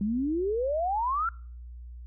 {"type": "exponential sweep", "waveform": "sine", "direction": "up", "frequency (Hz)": [196, 1400], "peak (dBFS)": -25, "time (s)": [0.01, 1.29], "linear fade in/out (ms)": 2, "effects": ["noise-tail reverb RT60 0.5 s tail -26 dB re dry", "added 60 Hz sine -40 dBFS peak until 2.06 s"]}